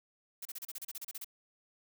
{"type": "noise bursts", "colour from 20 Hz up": "blue", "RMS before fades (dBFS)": -42, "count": 13, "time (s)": [0.42, 1.245], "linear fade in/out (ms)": 5, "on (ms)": 33, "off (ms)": 33, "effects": []}